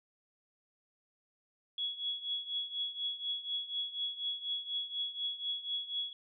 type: tone with tremolo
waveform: sine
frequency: 3357 Hz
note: G#7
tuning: 18 cents sharp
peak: -31 dBFS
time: 1.78-6.13 s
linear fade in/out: 2 ms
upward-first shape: triangle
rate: 4.1 Hz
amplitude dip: 85%
effects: none